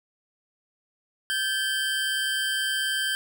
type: tone cluster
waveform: square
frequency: 1567 / 1706 / 3125 Hz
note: G6 / G#6 / G7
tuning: -1 / +46 / -6 cents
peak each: -28 / -35 / -29 dBFS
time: 1.3-3.15 s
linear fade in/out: 0 ms
effects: none